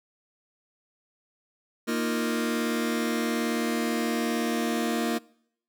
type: chord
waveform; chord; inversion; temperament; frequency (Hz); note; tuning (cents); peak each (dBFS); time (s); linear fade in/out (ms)
sawtooth; Bb suspended fourth; none; just; 233.1 / 310.8 / 349.6; Bb3 / Eb4 / F4; 0 / -2 / +2; -23 / -28 / -28; 1.87-5.19; 20
effects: noise-tail reverb RT60 0.7 s tail -24 dB re dry